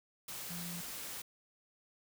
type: tone in noise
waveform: sine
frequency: 173.2 Hz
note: F3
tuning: 14 cents flat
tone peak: -43 dBFS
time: 0.5-0.81 s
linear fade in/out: 5 ms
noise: white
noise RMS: -44 dBFS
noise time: 0.28-1.22 s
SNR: -2 dB
effects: none